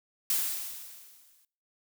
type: noise with exponential decay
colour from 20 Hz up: blue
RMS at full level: -26 dBFS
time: 0.3-1.45 s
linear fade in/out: 2 ms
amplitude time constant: 250 ms
effects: noise-tail reverb RT60 0.5 s tail -22 dB re dry